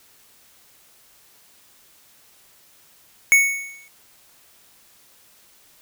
square tone with exponential decay, 2217 Hz, C#7, in tune, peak -9 dBFS, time 3.32-3.88 s, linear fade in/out 0 ms, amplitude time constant 120 ms, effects white hiss -54 dBFS RMS until 5.81 s

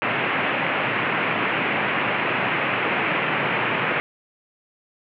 white band-pass noise, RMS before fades -23 dBFS, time 0.02-4 s, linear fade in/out 0 ms, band 110 to 2700 Hz, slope 48 dB/octave, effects none

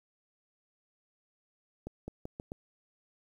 accelerating click train, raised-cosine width 2 ms, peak -26 dBFS, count 5, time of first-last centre 1.87-2.519 s, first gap 210 ms, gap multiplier 0.83, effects 10-bit

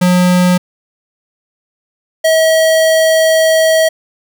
square tone pair in turn, 180 / 641.4 Hz, F#3 / E5, -47 / -48 cents, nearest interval octave + minor seventh, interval 2199 cents, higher second, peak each -8 dBFS, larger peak neither, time 0.01-0.58 / 2.24-3.89 s, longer second, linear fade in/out 10 ms, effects none

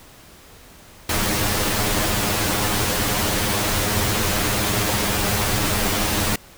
pink noise with comb filter, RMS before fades -21 dBFS, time 1.09-6.36 s, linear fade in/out 5 ms, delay 9.7 ms, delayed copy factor +0.9, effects pink hiss -46 dBFS RMS until 6.57 s

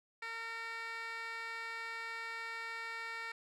15% pulse tone with band-pass filter, 456.6 Hz, A#4, 36 cents flat, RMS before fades -43 dBFS, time 0.22-3.32 s, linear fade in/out 5 ms, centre 2300 Hz, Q 2.1, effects none

